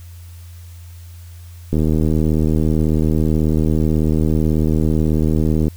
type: click train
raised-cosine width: 3 ms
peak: -5 dBFS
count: 310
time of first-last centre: 1.73-5.681 s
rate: 78.2 Hz
effects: added 86 Hz sine -34 dBFS peak until 5.76 s + white hiss -49 dBFS RMS until 5.76 s